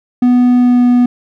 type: tone with pitch glide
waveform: triangle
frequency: 246.9 to 245.1 Hz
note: B3 to B3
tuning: 0 to -13 cents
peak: -4 dBFS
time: 0.22-1.06 s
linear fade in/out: 5 ms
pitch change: -13 cents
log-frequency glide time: 0.57-0.83 s
effects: none